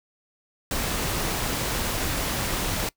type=noise; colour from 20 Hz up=pink; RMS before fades=-27 dBFS; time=0.71-2.89 s; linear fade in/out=2 ms; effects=noise-tail reverb RT60 0.1 s tail -22 dB re dry

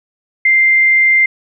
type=tone; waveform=sine; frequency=2093 Hz; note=C7; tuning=in tune; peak=-7 dBFS; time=0.45-1.26 s; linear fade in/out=5 ms; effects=none

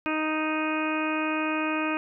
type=harmonic tone; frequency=311.1 Hz; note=D#4; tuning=in tune; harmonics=1 / 2 / 3 / 4 / 5 / 6 / 7 / 8 / 9; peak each=-28 / -34 / -35 / -33 / -36 / -42 / -41 / -32 / -43 dBFS; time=0.06-1.97 s; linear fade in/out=0 ms; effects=none

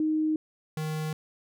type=tone pair in turn; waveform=sine / square; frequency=311.1 / 155.55 Hz; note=D#4 / D#3; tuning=0 / 0 cents; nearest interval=octave; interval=1200 cents; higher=first; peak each=-23 / -30 dBFS; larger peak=first; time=0-0.36 / 0.77-1.13 s; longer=neither; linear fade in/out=2 ms; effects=none

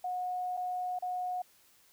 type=tone with dropouts; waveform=sine; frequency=727 Hz; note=F#5; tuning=31 cents flat; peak=-32 dBFS; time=0.04-1.42 s; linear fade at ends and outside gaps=5 ms; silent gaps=0.569-0.573 / 0.989-1.023 s; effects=white hiss -64 dBFS RMS until 1.92 s

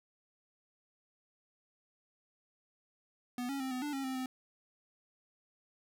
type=tone with pitch steps; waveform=square; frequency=246.2 / 276.3 / 262.9 / 253.2 / 293.6 / 271.5 / 261.8 / 257.9 Hz; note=B3 / C#4 / C4 / B3 / D4 / C#4 / C4 / C4; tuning=-5 / -6 / +8 / +43 / 0 / -36 / +1 / -25 cents; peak=-36 dBFS; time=3.38-4.26 s; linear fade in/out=2 ms; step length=110 ms; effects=none

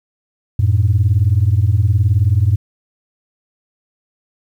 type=beating tone pair; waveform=sine; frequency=91.5 / 110.5 Hz; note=F#2 / A2; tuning=-19 / +8 cents; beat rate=19 Hz; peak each=-12 dBFS; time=0.59-2.56 s; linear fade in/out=5 ms; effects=tanh soft clip ceiling -5 dBFS + 8-bit

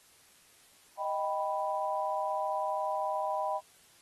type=chord; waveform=sine; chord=Eb augmented; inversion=none; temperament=equal; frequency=622.3 / 784 / 987.8 Hz; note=Eb5 / G5 / B5; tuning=0 / 0 / 0 cents; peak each=-34 dBFS; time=0.97-3.61 s; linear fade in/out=50 ms; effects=white hiss -61 dBFS RMS until 4.01 s + AAC 32 kbps

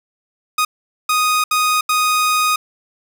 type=tone bursts at uneven times; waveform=sawtooth; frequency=1244 Hz; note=D#6; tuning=1 cent flat; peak=-10 dBFS; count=4; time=0.58-0.65 / 1.09-1.44 / 1.51-1.81 / 1.89-2.56 s; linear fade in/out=5 ms; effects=none

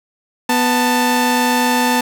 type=tone pair together; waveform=sawtooth; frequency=246.9 / 886 Hz; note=B3 / A5; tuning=0 / +12 cents; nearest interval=octave + minor seventh; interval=2212 cents; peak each=-12 dBFS; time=0.49-2.01 s; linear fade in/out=5 ms; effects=none

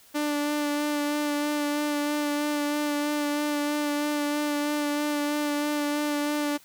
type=tone with vibrato; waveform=sawtooth; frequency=294.2 Hz; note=D4; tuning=3 cents sharp; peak=-21 dBFS; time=0.14-6.58 s; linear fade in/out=20 ms; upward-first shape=sine; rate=3.1 Hz; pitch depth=17 cents each way; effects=white hiss -55 dBFS RMS until 6.64 s

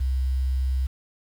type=tone; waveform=sine; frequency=65.41 Hz; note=C2; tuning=in tune; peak=-20 dBFS; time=0-0.87 s; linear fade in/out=10 ms; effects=tanh soft clip ceiling -17 dBFS + 8-bit

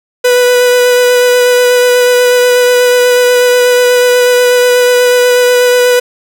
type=tone with vibrato; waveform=45% pulse; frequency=493.9 Hz; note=B4; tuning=in tune; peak=-5 dBFS; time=0.24-6 s; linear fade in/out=10 ms; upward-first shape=sine; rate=8.2 Hz; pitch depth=12 cents each way; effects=none

